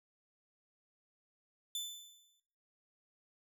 sawtooth tone with exponential decay, 3517 Hz, A7, 1 cent flat, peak -32 dBFS, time 1.75-2.4 s, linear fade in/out 2 ms, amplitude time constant 140 ms, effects noise-tail reverb RT60 0.6 s tail -17 dB re dry

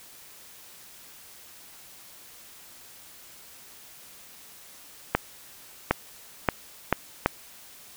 accelerating click train, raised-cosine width 0.5 ms, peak -4 dBFS, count 5, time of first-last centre 5.15-7.26 s, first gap 760 ms, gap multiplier 0.76, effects white hiss -49 dBFS RMS until 7.96 s

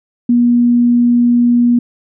sine tone, 240.4 Hz, B3, 46 cents flat, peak -7 dBFS, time 0.29-1.79 s, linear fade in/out 5 ms, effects none

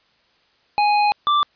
square tone pair in turn, 830.6 / 1174.6 Hz, G#5 / D6, 0 / 0 cents, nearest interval tritone, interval 600 cents, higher second, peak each -15 dBFS, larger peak neither, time 0.78-1.12 / 1.27-1.43 s, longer first, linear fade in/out 0 ms, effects white hiss -60 dBFS RMS until 1.55 s + resampled to 11025 Hz

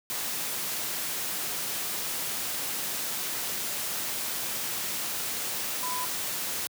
sine tone in noise, 1000 Hz, B5, 21 cents sharp, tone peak -32 dBFS, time 5.83-6.05 s, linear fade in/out 0 ms, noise white, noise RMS -32 dBFS, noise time 0.1-6.67 s, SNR -3 dB, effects high-pass 100 Hz 12 dB/octave

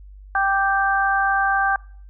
harmonic tone, 392 Hz, G4, in tune, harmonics 2 / 3 / 4, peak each -20 / -24 / -20 dBFS, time 0.35-1.76 s, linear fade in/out 2 ms, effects noise-tail reverb RT60 0.5 s tail -24 dB re dry + added 49 Hz sine -39 dBFS peak until 2.09 s

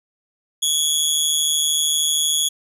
20% pulse tone with amplitude modulation, 3359 Hz, G#7, 19 cents sharp, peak -8 dBFS, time 0.62-2.49 s, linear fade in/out 10 ms, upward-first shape sine, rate 153 Hz, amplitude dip 70%, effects none

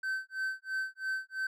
triangle tone with tremolo, 1541 Hz, G6, 30 cents flat, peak -28 dBFS, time 0.03-1.47 s, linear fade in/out 5 ms, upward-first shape sine, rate 3 Hz, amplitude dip 100%, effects none

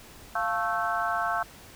harmonic tone with a mistuned harmonic, 220 Hz, A3, in tune, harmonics 3 / 4 / 5 / 6 / 7, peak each -30 / -34 / -32 / -31 / -32 dBFS, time 0.35-1.43 s, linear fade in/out 5 ms, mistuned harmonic 3, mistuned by +89 cents, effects pink hiss -49 dBFS RMS until 1.75 s

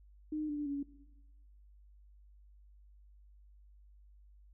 sine tone with pitch steps, 305.8 / 294 / 282.7 Hz, D#4 / D4 / C#4, -30 / +2 / +34 cents, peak -34 dBFS, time 0.32-0.83 s, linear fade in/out 5 ms, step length 170 ms, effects noise-tail reverb RT60 1.0 s tail -17 dB re dry + added 50 Hz sine -57 dBFS peak until 4.53 s

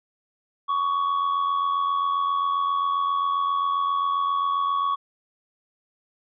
triangle tone with amplitude modulation, 1120 Hz, C#6, 18 cents sharp, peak -17 dBFS, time 0.68-4.96 s, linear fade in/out 20 ms, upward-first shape sine, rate 87.5 Hz, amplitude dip 50%, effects resampled to 11025 Hz

